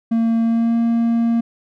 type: tone with pitch glide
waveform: triangle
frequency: 228.2 to 231.8 Hz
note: A#3 to A#3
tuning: -37 to -10 cents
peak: -12 dBFS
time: 0.11-1.41 s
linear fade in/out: 10 ms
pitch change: +27 cents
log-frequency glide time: 0.41-0.77 s
effects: none